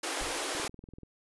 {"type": "high-pass noise", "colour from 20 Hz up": "pink", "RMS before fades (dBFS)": -34, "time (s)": [0.03, 0.68], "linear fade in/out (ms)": 5, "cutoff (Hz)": 280, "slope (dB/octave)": 96}
{"type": "noise with exponential decay", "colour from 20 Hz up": "brown", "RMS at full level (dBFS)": -39, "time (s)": [0.21, 0.57], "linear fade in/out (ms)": 1, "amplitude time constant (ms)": 77}
{"type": "click train", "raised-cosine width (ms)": 3, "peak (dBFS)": -34, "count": 11, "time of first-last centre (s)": [0.55, 1.033], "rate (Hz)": 20.7}
{"effects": ["resampled to 24000 Hz"]}